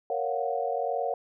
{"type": "chord", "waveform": "sine", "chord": "Gb major seventh", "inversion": "first", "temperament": "equal", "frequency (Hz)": [466.2, 554.4, 698.5, 740], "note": ["Bb4", "Db5", "F5", "Gb5"], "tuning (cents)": [0, 0, 0, 0], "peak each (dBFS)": -32, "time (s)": [0.1, 1.14], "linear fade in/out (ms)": 2, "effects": []}